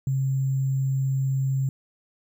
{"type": "tone with sample-and-hold", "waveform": "sine", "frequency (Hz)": 134.5, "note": "C3", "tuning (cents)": 48, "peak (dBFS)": -21, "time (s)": [0.07, 1.69], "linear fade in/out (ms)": 2, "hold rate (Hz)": 7350, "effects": []}